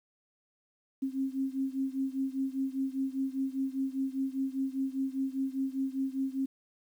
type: beating tone pair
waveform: sine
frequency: 266.1 / 271.1 Hz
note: C4 / C#4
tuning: +29 / -38 cents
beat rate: 5 Hz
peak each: -32 / -34 dBFS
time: 1.02-6.46 s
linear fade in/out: 10 ms
effects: 10-bit